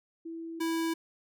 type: tone pair in turn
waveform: sine / square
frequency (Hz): 329.6 / 328.3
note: E4 / E4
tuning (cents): 0 / -7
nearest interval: unison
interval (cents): 7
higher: first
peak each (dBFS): -37 / -29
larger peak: second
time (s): 0.25-0.6 / 0.6-0.94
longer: first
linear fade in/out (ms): 10
effects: none